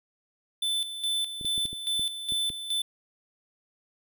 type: tone with tremolo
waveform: square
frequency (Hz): 3520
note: A7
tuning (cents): 0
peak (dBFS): -26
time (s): 0.62-2.82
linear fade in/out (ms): 5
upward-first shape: square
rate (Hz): 2.4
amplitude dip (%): 65
type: clicks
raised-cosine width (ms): 3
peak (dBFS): -29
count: 8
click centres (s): 1.412 / 1.448 / 1.579 / 1.654 / 1.73 / 1.995 / 2.322 / 2.502
effects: none